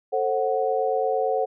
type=chord; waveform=sine; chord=F# diminished; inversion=first; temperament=just; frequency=444 / 532.8 / 740 Hz; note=A4 / C5 / F#5; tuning=+16 / +31 / 0 cents; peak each=-25 dBFS; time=0.12-1.46 s; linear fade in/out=20 ms; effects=none